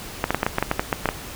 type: clicks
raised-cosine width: 0.5 ms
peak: -4 dBFS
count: 12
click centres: 0.241 / 0.306 / 0.346 / 0.431 / 0.465 / 0.584 / 0.626 / 0.714 / 0.795 / 0.928 / 1.057 / 1.089 s
effects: pink hiss -36 dBFS RMS until 1.35 s